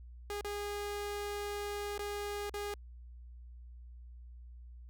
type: tone with dropouts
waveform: sawtooth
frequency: 410 Hz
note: G#4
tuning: 22 cents flat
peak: -33 dBFS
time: 0.3-2.74 s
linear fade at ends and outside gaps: 1 ms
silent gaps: 0.41-0.446 / 1.979-1.992 / 2.496-2.54 s
effects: added 60 Hz sine -48 dBFS peak until 4.89 s